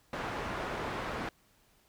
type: low-pass noise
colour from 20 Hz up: white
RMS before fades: -37 dBFS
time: 0.13-1.29 s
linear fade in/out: 2 ms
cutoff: 1300 Hz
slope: 12 dB/octave
effects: pink hiss -67 dBFS RMS until 1.88 s